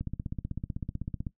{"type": "click train", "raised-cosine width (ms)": 5, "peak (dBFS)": -21, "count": 21, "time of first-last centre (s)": [0.01, 1.268], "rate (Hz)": 15.9, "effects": ["noise-tail reverb RT60 0.1 s tail -17 dB re dry"]}